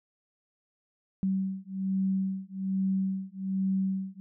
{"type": "beating tone pair", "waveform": "sine", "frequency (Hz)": [190.8, 192], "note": ["G3", "G3"], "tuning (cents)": [-47, -36], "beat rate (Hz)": 1.2, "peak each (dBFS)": -30, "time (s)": [1.23, 4.2], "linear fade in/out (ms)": 0, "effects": []}